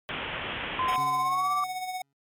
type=low-pass noise; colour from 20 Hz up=white; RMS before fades=-34 dBFS; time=0.09-0.96 s; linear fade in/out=0 ms; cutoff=3300 Hz; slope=96 dB/octave
type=tone with pitch glide; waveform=sine; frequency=1032 to 1165.1 Hz; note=C6 to D6; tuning=-24 to -14 cents; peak=-24 dBFS; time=0.79-1.64 s; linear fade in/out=2 ms; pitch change=+210 cents; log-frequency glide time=1.19-1.51 s
type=tone with tremolo; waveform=square; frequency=740 Hz; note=F#5; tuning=in tune; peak=-30 dBFS; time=0.88-2.02 s; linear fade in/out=5 ms; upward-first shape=sine; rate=16 Hz; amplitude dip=50%
type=tone with exponential decay; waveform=25% pulse; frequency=138.8 Hz; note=C#3; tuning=3 cents sharp; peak=-32 dBFS; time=0.98-2.13 s; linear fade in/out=0 ms; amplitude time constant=250 ms
effects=MP3 96 kbps